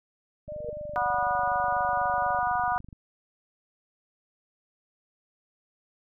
click train, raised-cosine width 5 ms, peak -33 dBFS, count 60, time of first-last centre 0.48-2.928 s, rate 24.1 Hz
sine tone with pitch glide, 602 to 574.2 Hz, D5 to D5, +43 to -39 cents, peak -34 dBFS, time 0.48-2.4 s, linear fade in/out 10 ms, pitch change -82 cents, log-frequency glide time 0.68-1.43 s
sine tone with exponential growth, 475.6 Hz, A#4, 35 cents sharp, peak -29 dBFS, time 0.53-0.7 s, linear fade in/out 5 ms, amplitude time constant 36 ms
harmonic tone, 243.9 Hz, B3, 21 cents flat, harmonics 3 / 4 / 5 / 6, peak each -27 / -29 / -31 / -33 dBFS, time 0.96-2.78 s, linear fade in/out 0 ms
effects none

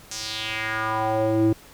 square tone with band-pass filter sweep, 110 Hz, A2, in tune, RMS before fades -24 dBFS, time 0.11-1.53 s, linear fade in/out 5 ms, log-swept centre 6500 to 280 Hz, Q 2.8, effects pink hiss -48 dBFS RMS until 1.73 s

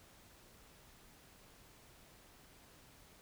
silence, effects pink hiss -62 dBFS RMS until 3.21 s

